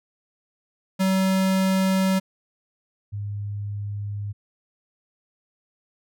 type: tone pair in turn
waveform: square / sine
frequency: 190 / 102.41 Hz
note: F#3 / G#2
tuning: +46 / -24 cents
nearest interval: major seventh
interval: 1070 cents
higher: first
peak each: -19 / -27 dBFS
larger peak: first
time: 0.99-2.2 / 3.12-4.33 s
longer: neither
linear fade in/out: 20 ms
effects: none